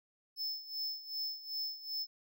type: tone with tremolo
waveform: square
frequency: 5250 Hz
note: E8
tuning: 8 cents flat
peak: -35 dBFS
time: 0.36-2.07 s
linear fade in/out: 50 ms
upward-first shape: sine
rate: 2.6 Hz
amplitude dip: 80%
effects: none